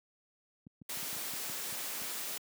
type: clicks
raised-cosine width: 5 ms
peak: -32 dBFS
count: 10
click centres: 0.668 / 0.817 / 0.972 / 1.029 / 1.129 / 1.165 / 1.336 / 1.498 / 1.726 / 2.018 s
type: noise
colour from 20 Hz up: white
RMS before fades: -39 dBFS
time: 0.89-2.38 s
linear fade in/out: 5 ms
effects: high-pass 200 Hz 12 dB/octave